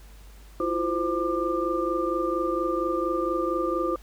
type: tone cluster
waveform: sine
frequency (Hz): 330.9 / 355.2 / 518 / 1194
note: E4 / F4 / C5 / D6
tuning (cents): +7 / +29 / -17 / +28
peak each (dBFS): -29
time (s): 0.6-3.96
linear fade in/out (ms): 2
effects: added 50 Hz sine -45 dBFS peak until 4.02 s + pink hiss -55 dBFS RMS until 4.02 s